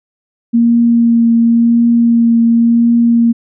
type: tone with vibrato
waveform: sine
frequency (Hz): 233.1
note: A#3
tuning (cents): 0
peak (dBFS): -6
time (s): 0.53-3.33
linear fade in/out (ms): 20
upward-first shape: triangle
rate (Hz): 0.93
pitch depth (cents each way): 16
effects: none